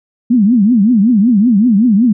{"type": "tone with vibrato", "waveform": "sine", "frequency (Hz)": 221.5, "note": "A3", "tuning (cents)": 12, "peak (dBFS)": -6, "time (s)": [0.3, 2.13], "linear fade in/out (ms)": 10, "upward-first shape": "triangle", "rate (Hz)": 5.3, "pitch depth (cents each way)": 290, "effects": []}